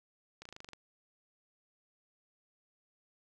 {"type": "slowing click train", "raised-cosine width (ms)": 0.2, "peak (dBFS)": -30, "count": 9, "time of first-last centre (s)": [0.42, 0.733], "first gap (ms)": 34, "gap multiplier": 1.04, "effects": []}